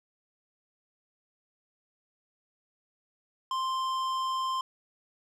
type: tone with tanh clipping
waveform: triangle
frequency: 1046.5 Hz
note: C6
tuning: in tune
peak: -30 dBFS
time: 3.51-4.61 s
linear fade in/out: 2 ms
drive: 17 dB
effects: none